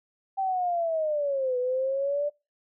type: linear two-way sweep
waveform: sine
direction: down then up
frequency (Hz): 782 to 493.9 to 590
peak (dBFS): -24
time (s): 0.37-2.3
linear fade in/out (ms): 20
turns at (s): 1.58
effects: noise-tail reverb RT60 0.3 s tail -25 dB re dry